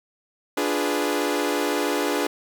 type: chord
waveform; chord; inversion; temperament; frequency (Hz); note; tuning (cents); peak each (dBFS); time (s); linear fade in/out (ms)
sawtooth; D diminished seventh; none; equal; 293.7 / 349.2 / 415.3 / 493.9; D4 / F4 / Ab4 / Cb5; 0 / 0 / 0 / 0; -22 / -25 / -23 / -25; 0.57-2.27; 5
effects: none